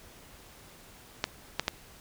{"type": "clicks", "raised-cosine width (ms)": 0.2, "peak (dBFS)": -9, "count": 3, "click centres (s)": [1.241, 1.596, 1.681], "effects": ["pink hiss -53 dBFS RMS until 2 s"]}